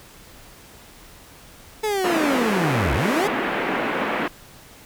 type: linear two-way sweep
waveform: 30% pulse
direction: down then up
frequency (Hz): 440 to 58.7 to 440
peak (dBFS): -18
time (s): 1.83-3.28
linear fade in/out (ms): 10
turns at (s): 2.94
type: band-pass noise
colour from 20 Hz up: pink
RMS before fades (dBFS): -24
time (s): 2.04-4.28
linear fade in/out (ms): 5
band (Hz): 220 to 2500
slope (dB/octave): 24
effects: pink hiss -46 dBFS RMS until 4.85 s